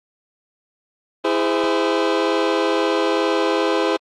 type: chord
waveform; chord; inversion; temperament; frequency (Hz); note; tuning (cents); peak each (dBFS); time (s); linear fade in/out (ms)
sawtooth; E augmented; none; just; 329.6 / 412 / 515; E4 / G#4 / B#4; 0 / -14 / -28; -17; 1.24-3.97; 10
effects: low-pass 4000 Hz 12 dB/octave + Opus 32 kbps